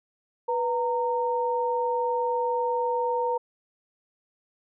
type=tone pair together; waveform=sine; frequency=491.5 / 922 Hz; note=B4 / A#5; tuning=-8 / -19 cents; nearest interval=major seventh; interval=1089 cents; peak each=-26 dBFS; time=0.48-3.38 s; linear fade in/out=10 ms; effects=none